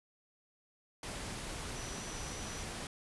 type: tone in noise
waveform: sine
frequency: 5900 Hz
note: F#8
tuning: 6 cents flat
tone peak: -49 dBFS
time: 1.76-2.63 s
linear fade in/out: 2 ms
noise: pink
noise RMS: -42 dBFS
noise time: 1.03-2.87 s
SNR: -10 dB
effects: resampled to 24000 Hz